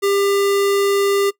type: tone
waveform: square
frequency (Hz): 399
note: G4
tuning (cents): +31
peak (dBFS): -15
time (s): 0.02-1.31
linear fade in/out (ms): 20
effects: noise-tail reverb RT60 0.1 s tail -20 dB re dry